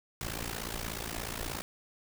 pink noise with amplitude modulation, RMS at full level -34 dBFS, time 0.21-1.62 s, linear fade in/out 0 ms, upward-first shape sine, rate 56.8 Hz, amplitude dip 85%, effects none

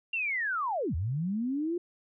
sine linear two-way sweep, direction down then up, 2794 to 73.42 to 357.3 Hz, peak -28 dBFS, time 0.13-1.78 s, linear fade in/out 5 ms, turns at 0.95 s, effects none

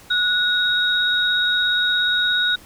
sine tone pair together, 1463 / 3777 Hz, F#6 / A#7, -20 / +22 cents, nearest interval octave + major third, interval 1642 cents, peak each -19 dBFS, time 0.1-2.56 s, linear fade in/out 10 ms, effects pink hiss -46 dBFS RMS until 2.65 s

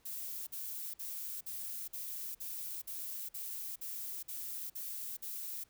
violet noise bursts, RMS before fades -42 dBFS, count 12, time 0.05-5.64 s, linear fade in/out 10 ms, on 420 ms, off 50 ms, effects pink hiss -70 dBFS RMS until 5.69 s

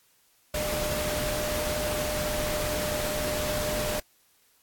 sine tone in noise, 603 Hz, D5, 46 cents sharp, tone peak -30 dBFS, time 0.54-4 s, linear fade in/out 5 ms, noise pink, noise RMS -31 dBFS, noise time 0.54-4 s, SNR -2 dB, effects white hiss -64 dBFS RMS until 4.62 s + AAC 64 kbps

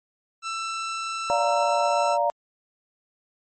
sawtooth tone, 1333 Hz, E6, 19 cents sharp, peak -24 dBFS, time 0.42-2.18 s, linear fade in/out 50 ms
sine chord, Bb major, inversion first, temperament just, 582.7 / 699.2 / 932.3 Hz, D5 / F5 / Bb5, -14 / +2 / 0 cents, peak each -24 dBFS, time 1.3-2.3 s, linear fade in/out 0 ms
effects MP3 32 kbps

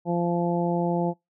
harmonic tone, 172.8 Hz, F3, 18 cents flat, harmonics 1 / 2 / 3 / 4 / 5, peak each -25 / -28 / -30 / -31 / -32 dBFS, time 0.05-1.14 s, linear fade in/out 50 ms, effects noise-tail reverb RT60 0.2 s tail -26 dB re dry

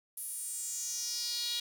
sawtooth tone with high-pass filter sweep, 477.1 Hz, A#4, 40 cents sharp, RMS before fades -37 dBFS, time 0.17-1.6 s, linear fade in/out 5 ms, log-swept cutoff 11000 to 3700 Hz, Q 4.5, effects none

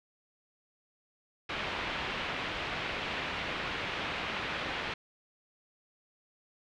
white low-pass noise, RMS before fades -36 dBFS, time 1.49-4.94 s, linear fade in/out 5 ms, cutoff 3100 Hz, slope 24 dB/octave, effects none

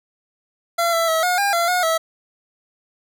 25% pulse tone with pitch steps, 681 / 665 / 646 / 720 / 804 / 683 / 722 / 651 Hz, F5 / E5 / E5 / F#5 / G5 / F5 / F#5 / E5, -44 / +15 / -35 / -47 / +44 / -39 / -43 / -22 cents, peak -13 dBFS, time 0.78-1.98 s, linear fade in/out 10 ms, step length 150 ms, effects none

